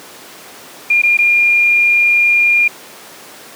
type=tone with dropouts; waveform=sine; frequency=2410 Hz; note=D7; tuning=44 cents sharp; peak=-8 dBFS; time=0.9-2.68 s; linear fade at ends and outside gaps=5 ms; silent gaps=1.019-1.034 / 1.172-1.187 s; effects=pink hiss -35 dBFS RMS until 3.55 s + high-pass 300 Hz 12 dB/octave